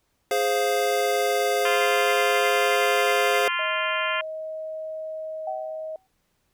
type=chord; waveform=square; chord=F minor; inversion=first; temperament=equal; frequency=415.3 / 523.3 / 698.5 Hz; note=Ab4 / C5 / F5; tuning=0 / 0 / 0 cents; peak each=-26 dBFS; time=0.31-3.48 s; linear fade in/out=2 ms
type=harmonic tone; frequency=347.4 Hz; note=F4; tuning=9 cents flat; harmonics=3 / 4 / 5 / 6 / 7 / 8 / 9; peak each=-29 / -30 / -31 / -32 / -32 / -33 / -34 dBFS; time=1.65-4.21 s; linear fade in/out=2 ms
type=tone; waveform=sine; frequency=631 Hz; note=D#5; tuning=24 cents sharp; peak=-30 dBFS; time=3.59-5.96 s; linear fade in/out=2 ms
type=tone with exponential decay; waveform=sine; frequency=760 Hz; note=F#5; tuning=46 cents sharp; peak=-26 dBFS; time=5.47-6.07 s; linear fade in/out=5 ms; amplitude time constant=130 ms
effects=pink hiss -71 dBFS RMS until 6.53 s